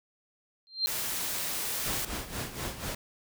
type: tone with exponential growth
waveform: sine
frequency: 4167 Hz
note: C8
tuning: 8 cents flat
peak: -20 dBFS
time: 0.67-0.86 s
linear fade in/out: 0 ms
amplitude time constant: 41 ms
type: noise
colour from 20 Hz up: white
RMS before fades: -33 dBFS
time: 0.87-2.05 s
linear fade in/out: 2 ms
type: noise with tremolo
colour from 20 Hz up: pink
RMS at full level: -34 dBFS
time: 1.85-2.95 s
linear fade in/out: 5 ms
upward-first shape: sine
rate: 4.1 Hz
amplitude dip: 70%
effects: none